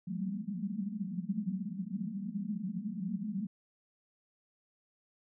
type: band-pass noise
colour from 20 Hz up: pink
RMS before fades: -37 dBFS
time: 0.07-3.47 s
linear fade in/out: 10 ms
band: 180 to 220 Hz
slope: 96 dB/octave
effects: none